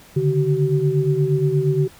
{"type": "tone cluster", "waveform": "sine", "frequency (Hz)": [141, 149.5, 379.7], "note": ["C#3", "D3", "F#4"], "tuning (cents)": [30, 31, 45], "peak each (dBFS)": -20, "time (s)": [0.16, 1.88], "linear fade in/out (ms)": 10, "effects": ["pink hiss -47 dBFS RMS until 1.99 s"]}